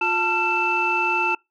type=tone cluster; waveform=sine; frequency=354 / 888 / 1368 / 2649 Hz; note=F4 / A5 / F6 / E7; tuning=+23 / +16 / -36 / +8 cents; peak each=-28 / -23 / -26 / -21 dBFS; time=0.01-1.35 s; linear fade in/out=5 ms; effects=noise-tail reverb RT60 0.2 s tail -25 dB re dry + tanh soft clip ceiling -10 dBFS